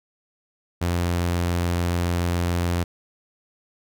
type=tone; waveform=sawtooth; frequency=87 Hz; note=F2; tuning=6 cents flat; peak=-17 dBFS; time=0.81-2.84 s; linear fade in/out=10 ms; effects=none